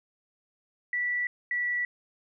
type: tone pair in turn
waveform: sine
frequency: 1959 / 1951.7 Hz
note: B6 / B6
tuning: -15 / -21 cents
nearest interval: unison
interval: 6 cents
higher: first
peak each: -26 dBFS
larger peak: neither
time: 0.93-1.27 / 1.51-1.85 s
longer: neither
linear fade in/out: 2 ms
effects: none